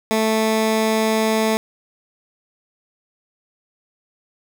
15% pulse tone, 220 Hz, A3, in tune, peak -10 dBFS, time 0.11-1.57 s, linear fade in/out 0 ms, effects none

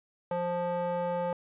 square tone with band-pass filter, 175.5 Hz, F3, 9 cents sharp, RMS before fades -31 dBFS, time 0.31-1.33 s, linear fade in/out 2 ms, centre 680 Hz, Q 5.2, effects resampled to 8000 Hz

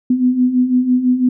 sine beating tone pair, 246.9 / 252.9 Hz, B3 / B3, 0 / +41 cents, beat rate 6 Hz, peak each -18 / -12 dBFS, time 0.1-1.29 s, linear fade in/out 5 ms, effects none

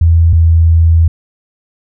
sine tone pair in turn, 83 / 82.38 Hz, E2 / E2, +12 / -1 cents, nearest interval unison, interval 13 cents, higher first, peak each -4 dBFS, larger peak neither, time 0.01-0.33 / 0.33-1.08 s, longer second, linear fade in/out 5 ms, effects none

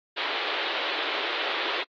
white band-pass noise, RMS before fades -30 dBFS, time 0.16-1.84 s, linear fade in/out 20 ms, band 320 to 3900 Hz, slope 48 dB/octave, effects AAC 32 kbps

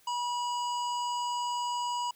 harmonic tone, 971 Hz, B5, 30 cents flat, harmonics 1 / 3 / 5 / 7 / 8, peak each -30 / -40 / -44 / -47 / -48 dBFS, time 0.07-2.11 s, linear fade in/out 5 ms, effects white hiss -63 dBFS RMS until 2.15 s

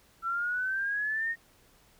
sine exponential sweep, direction up, 1337 to 1864.7 Hz, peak -28 dBFS, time 0.22-1.36 s, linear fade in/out 50 ms, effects pink hiss -62 dBFS RMS until 1.99 s

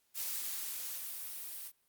blue noise with level ramp, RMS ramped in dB -37 to -45 dBFS, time 0.14-1.72 s, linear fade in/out 50 ms, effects white hiss -75 dBFS RMS until 1.88 s + Opus 48 kbps

